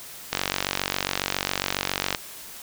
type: click train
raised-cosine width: 0.2 ms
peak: -5 dBFS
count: 87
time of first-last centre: 0.33-2.148 s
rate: 47.3 Hz
effects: white hiss -41 dBFS RMS until 2.62 s